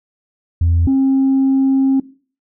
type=tone pair in turn; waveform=sine; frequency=84.5 / 268.3 Hz; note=E2 / C4; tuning=+43 / +44 cents; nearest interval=octave + minor sixth; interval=2001 cents; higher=second; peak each=-9 / -9 dBFS; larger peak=neither; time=0.61-0.87 / 0.87-2 s; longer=second; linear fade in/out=5 ms; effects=noise-tail reverb RT60 0.4 s tail -19 dB re dry + tanh soft clip ceiling -8 dBFS